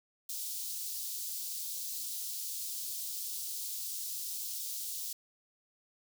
white high-pass noise, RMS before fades -39 dBFS, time 0.29-5.13 s, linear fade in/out 5 ms, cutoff 4000 Hz, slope 24 dB/octave, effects none

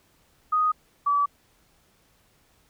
sine tone pair in turn, 1244.5 / 1149.5 Hz, D#6 / D6, 0 / -37 cents, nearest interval minor second, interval 137 cents, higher first, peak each -19 / -19 dBFS, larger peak neither, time 0.52-0.72 / 1.06-1.26 s, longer neither, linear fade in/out 10 ms, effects pink hiss -63 dBFS RMS until 2.69 s

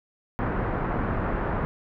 pink low-pass noise, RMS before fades -27 dBFS, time 0.39-1.65 s, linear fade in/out 0 ms, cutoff 1600 Hz, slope 24 dB/octave, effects none

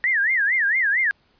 sine tone with vibrato, 1841 Hz, A#6, 22 cents flat, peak -17 dBFS, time 0.04-1.11 s, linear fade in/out 0 ms, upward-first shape sine, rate 4.4 Hz, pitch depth 250 cents each way, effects pink hiss -62 dBFS RMS until 1.39 s + resampled to 11025 Hz

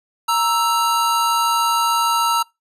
square tone pair together, 934 / 1320.9 Hz, A#5 / E6, +3 / +3 cents, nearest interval tritone, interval 600 cents, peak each -19 dBFS, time 0.28-2.43 s, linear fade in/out 10 ms, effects noise-tail reverb RT60 0.2 s tail -24 dB re dry + resampled to 32000 Hz

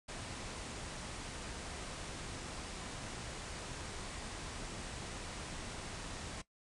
pink low-pass noise, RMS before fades -45 dBFS, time 0.08-6.42 s, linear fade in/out 10 ms, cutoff 9800 Hz, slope 96 dB/octave, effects noise-tail reverb RT60 0.1 s tail -17 dB re dry

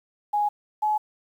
sine tone pair in turn, 830.6 / 850.5 Hz, G#5 / G#5, 0 / +41 cents, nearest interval unison, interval 41 cents, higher second, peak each -20 dBFS, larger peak neither, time 0.33-0.49 / 0.82-0.98 s, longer neither, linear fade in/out 10 ms, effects 9-bit

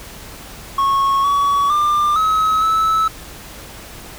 triangle tone with pitch steps, 1098 / 1130 / 1193 / 1281 / 1305 Hz, C#6 / C#6 / D6 / E6 / E6, -17 / +33 / +27 / -50 / -18 cents, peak -11 dBFS, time 0.78-3.08 s, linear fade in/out 5 ms, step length 460 ms, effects added 51 Hz sine -42 dBFS peak until 4.18 s + pink hiss -36 dBFS RMS until 4.18 s

